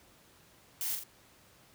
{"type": "noise with echo", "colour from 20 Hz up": "blue", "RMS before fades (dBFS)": -35, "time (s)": [0.81, 0.95], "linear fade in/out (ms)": 0, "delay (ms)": 43, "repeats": 2, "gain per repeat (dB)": -5, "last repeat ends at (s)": 1.036, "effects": ["pink hiss -61 dBFS RMS until 1.74 s", "high-pass 60 Hz 12 dB/octave"]}